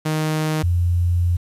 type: tone pair in turn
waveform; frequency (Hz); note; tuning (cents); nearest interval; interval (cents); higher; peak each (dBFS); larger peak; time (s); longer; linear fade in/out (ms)
sawtooth / sine; 155.6 / 87.33; D#3 / F2; 0 / 0; minor seventh; 1000; first; -15; neither; 0.05-0.63 / 0.63-1.37; second; 10
effects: resampled to 32000 Hz + 8-bit